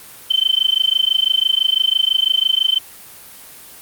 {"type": "tone with amplitude modulation", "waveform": "sine", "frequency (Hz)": 3083, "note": "G7", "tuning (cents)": -29, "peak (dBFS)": -9, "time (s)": [0.3, 2.79], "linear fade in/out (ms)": 10, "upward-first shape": "sine", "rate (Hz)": 26, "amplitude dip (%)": 100, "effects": ["white hiss -39 dBFS RMS until 3.81 s", "Opus 32 kbps"]}